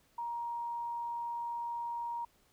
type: tone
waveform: sine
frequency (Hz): 942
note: A#5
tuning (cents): +18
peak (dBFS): -35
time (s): 0.18-2.25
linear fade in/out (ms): 5
effects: pink hiss -69 dBFS RMS until 2.52 s